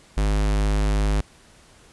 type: tone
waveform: square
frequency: 51.3 Hz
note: G#1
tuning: 21 cents flat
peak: -19 dBFS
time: 0.17-1.21 s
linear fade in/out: 5 ms
effects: pink hiss -52 dBFS RMS until 1.92 s + resampled to 24000 Hz